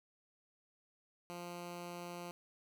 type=tone; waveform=10% pulse; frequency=174.61 Hz; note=F3; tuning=in tune; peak=-36 dBFS; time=1.3-2.31 s; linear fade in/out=0 ms; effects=none